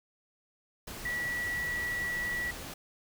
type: tone in noise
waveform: sine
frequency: 1941 Hz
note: B6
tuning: 31 cents flat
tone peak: -31 dBFS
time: 1.05-2.51 s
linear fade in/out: 5 ms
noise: pink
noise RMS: -42 dBFS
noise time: 0.87-2.74 s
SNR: +8 dB
effects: none